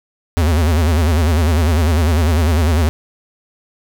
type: tone with vibrato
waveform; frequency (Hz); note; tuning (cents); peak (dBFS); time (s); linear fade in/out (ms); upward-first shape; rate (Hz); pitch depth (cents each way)
square; 80.5; E2; -41; -12; 0.37-2.89; 0; sine; 10; 160
effects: 9-bit